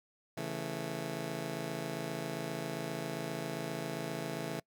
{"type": "chord", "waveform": "15% pulse", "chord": "A major", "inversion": "first", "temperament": "just", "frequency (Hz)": [137.5, 165, 220], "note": ["C#3", "E3", "A3"], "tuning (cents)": [-14, 2, 0], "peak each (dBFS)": [-35, -34, -36], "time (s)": [0.37, 4.6], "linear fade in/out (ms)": 5, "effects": ["noise-tail reverb RT60 0.1 s tail -25 dB re dry"]}